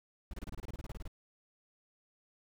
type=noise bursts; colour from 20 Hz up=brown; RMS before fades=-41 dBFS; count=15; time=0.31-1.078 s; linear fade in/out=2 ms; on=26 ms; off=27 ms; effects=none

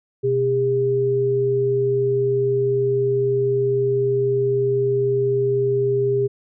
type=tone pair together; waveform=sine; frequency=126.97 / 403.1 Hz; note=B2 / G4; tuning=+48 / +48 cents; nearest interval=octave + minor sixth; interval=2000 cents; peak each=-24 / -17 dBFS; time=0.23-6.28 s; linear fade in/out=20 ms; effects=none

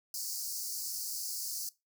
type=high-pass noise; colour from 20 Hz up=pink; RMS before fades=-38 dBFS; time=0.14-1.69 s; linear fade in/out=2 ms; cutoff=4500 Hz; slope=96 dB/octave; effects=noise-tail reverb RT60 0.2 s tail -19 dB re dry

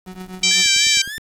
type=tone with tremolo; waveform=35% pulse; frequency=185 Hz; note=F#3; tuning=in tune; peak=-26 dBFS; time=0.05-0.65 s; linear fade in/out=50 ms; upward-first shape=triangle; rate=7.7 Hz; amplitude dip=85%
type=harmonic tone; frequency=779 Hz; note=G5; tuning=11 cents flat; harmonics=3 / 4 / 5 / 6 / 7 / 8 / 9 / 10; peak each=-19 / -20 / -21 / -22 / -22 / -23 / -24 / -24 dBFS; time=0.43-1.02 s; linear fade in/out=5 ms
type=tone with vibrato; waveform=sawtooth; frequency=1673 Hz; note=G#6; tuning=12 cents sharp; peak=-24 dBFS; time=0.51-1.18 s; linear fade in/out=0 ms; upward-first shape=sine; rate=3.4 Hz; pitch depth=110 cents each way
type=click train; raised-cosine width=3 ms; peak=-26 dBFS; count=6; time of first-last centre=0.66-1.18 s; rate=9.61 Hz
effects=resampled to 32000 Hz + 7-bit

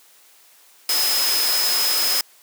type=tone in noise; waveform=sine; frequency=5100 Hz; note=D#8; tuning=42 cents sharp; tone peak=-20 dBFS; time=0.89-2.21 s; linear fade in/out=2 ms; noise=white; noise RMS=-22 dBFS; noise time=0.89-2.21 s; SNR=-1 dB; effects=white hiss -52 dBFS RMS until 2.42 s + high-pass 400 Hz 12 dB/octave

